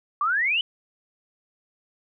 sine exponential sweep, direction up, 1130 to 3066 Hz, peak -20 dBFS, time 0.21-0.61 s, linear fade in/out 2 ms, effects none

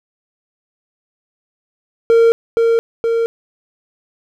triangle tone with echo, 460.1 Hz, A#4, 23 cents flat, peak -5 dBFS, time 2.1-2.32 s, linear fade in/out 0 ms, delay 470 ms, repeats 2, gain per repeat -3 dB, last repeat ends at 3.26 s, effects none

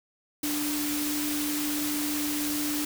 sine tone in noise, 295.7 Hz, D4, 12 cents sharp, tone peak -29 dBFS, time 0.43-2.85 s, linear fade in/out 5 ms, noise white, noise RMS -32 dBFS, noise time 0.43-2.85 s, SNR 0 dB, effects none

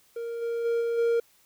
triangle tone with level steps, 466.2 Hz, A#4, in tune, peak -29 / -25 / -21 / -23 / -19 dBFS, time 0.16-1.2 s, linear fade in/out 5 ms, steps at 0.41 / 0.64 / 0.8 / 0.97 s, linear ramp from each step 20 ms, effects white hiss -62 dBFS RMS until 1.45 s

